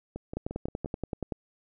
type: two click trains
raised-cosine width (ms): 2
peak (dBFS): -23 / -18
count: 5 / 11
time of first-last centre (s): 0.16-0.859 / 0.37-1.322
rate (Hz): 5.72 / 10.5
effects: none